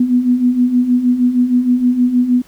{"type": "beating tone pair", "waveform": "sine", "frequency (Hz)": [242.9, 249.3], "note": ["B3", "B3"], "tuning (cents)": [-29, 16], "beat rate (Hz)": 6.4, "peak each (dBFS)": [-17, -11], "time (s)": [0, 2.42], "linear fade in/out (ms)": 5, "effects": ["pink hiss -48 dBFS RMS until 2.47 s"]}